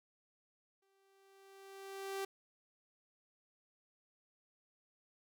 sawtooth tone with exponential growth, 390 Hz, G4, 9 cents flat, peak -33 dBFS, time 0.82-2.25 s, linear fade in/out 5 ms, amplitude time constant 310 ms, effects none

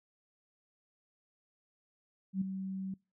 sine tone with ADSR envelope, 191 Hz, G3, 45 cents flat, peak -27 dBFS, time 2.33-2.94 s, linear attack 84 ms, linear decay 5 ms, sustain -9 dB, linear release 3 ms, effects noise-tail reverb RT60 0.3 s tail -26 dB re dry

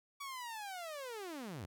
sawtooth linear sweep, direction down, 1142 to 73.42 Hz, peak -39 dBFS, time 0.2-1.66 s, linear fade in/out 10 ms, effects none

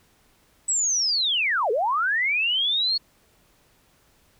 sine linear two-way sweep, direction down then up, 7970 to 402.3 to 4385 Hz, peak -20 dBFS, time 0.68-2.98 s, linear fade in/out 10 ms, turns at 1.71 s, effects pink hiss -61 dBFS RMS until 4.39 s

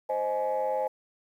sine chord, Ab major, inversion first, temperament equal with one note detuned, 523.3 / 622.3 / 843.7 Hz, C5 / Eb5 / Ab5, 0 / 0 / +27 cents, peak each -28 / -31 / -29 dBFS, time 0.09-0.88 s, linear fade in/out 10 ms, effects tanh soft clip ceiling -20 dBFS + 10-bit

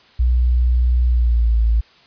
sine tone with pitch glide, 61.1 to 56.03 Hz, B1 to A1, -18 to +32 cents, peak -12 dBFS, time 0.19-1.81 s, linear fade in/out 10 ms, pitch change -150 cents, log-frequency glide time 1.07-1.57 s, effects white hiss -50 dBFS RMS until 2.06 s + resampled to 11025 Hz

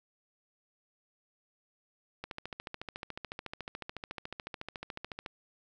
click train, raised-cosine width 0.3 ms, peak -23 dBFS, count 43, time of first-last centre 2.24-5.262 s, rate 13.9 Hz, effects none

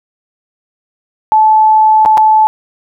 sine tone with dropouts, 868 Hz, A5, 24 cents flat, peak -4 dBFS, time 1.32-2.47 s, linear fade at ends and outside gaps 0 ms, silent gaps 2.051-2.059 / 2.173-2.178 s, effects none

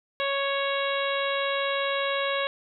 harmonic tone with a mistuned harmonic, 554.4 Hz, C#5, in tune, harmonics 1 / 2 / 3 / 4 / 5 / 6 / 7, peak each -28 / -31 / -33 / -34 / -35 / -36 / -36 dBFS, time 0.2-2.47 s, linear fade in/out 0 ms, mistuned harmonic 7, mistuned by -24 cents, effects none

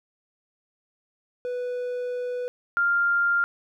triangle / sine tone pair in turn, 493.9 / 1397 Hz, B4 / F6, 0 / 0 cents, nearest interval octave + tritone, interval 1800 cents, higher second, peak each -25 / -19 dBFS, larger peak second, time 1.45-2.48 / 2.77-3.44 s, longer first, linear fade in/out 0 ms, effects none

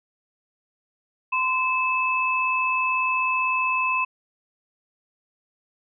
sine tone pair together, 1027 / 2609 Hz, C6 / E7, -33 / -18 cents, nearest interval octave + major third, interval 1615 cents, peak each -23 dBFS, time 1.32-4.05 s, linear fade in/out 10 ms, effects none

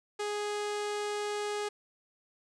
sawtooth tone, 415.3 Hz, G#4, in tune, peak -28 dBFS, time 0.19-1.69 s, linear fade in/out 10 ms, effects resampled to 22050 Hz + 9-bit

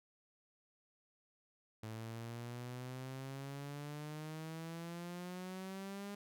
sawtooth exponential sweep, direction up, 109.3 to 203.5 Hz, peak -40 dBFS, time 1.83-6.15 s, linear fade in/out 5 ms, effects none

